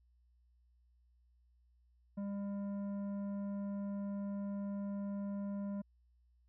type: tone with tanh clipping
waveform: sine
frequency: 200.5 Hz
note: G3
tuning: 39 cents sharp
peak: -39 dBFS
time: 2.17-5.82 s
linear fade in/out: 10 ms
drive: 10 dB
effects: added 60 Hz sine -67 dBFS peak until 6.48 s